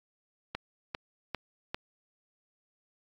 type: click train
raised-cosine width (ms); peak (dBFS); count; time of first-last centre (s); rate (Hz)
0.3; -17; 4; 0.55-1.745; 2.51
effects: AAC 48 kbps